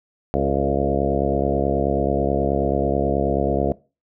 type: harmonic tone with a mistuned harmonic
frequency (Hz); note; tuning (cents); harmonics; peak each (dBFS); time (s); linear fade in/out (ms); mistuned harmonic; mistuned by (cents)
69.3; C#2; 0; 1 / 2 / 3 / 4 / 5 / 6 / 7 / 8 / 9 / 10; -27 / -27 / -27 / -27 / -27 / -27 / -27 / -27 / -27 / -27; 0.34-3.72; 0; 6; +19
effects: noise-tail reverb RT60 0.3 s tail -20 dB re dry